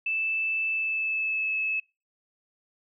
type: tone with pitch glide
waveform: sine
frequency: 2637 to 2598 Hz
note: E7 to E7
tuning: 0 to -26 cents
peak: -25 dBFS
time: 0.06-1.8 s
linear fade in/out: 5 ms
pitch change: -26 cents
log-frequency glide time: 0.69-1.52 s
effects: noise-tail reverb RT60 0.3 s tail -26 dB re dry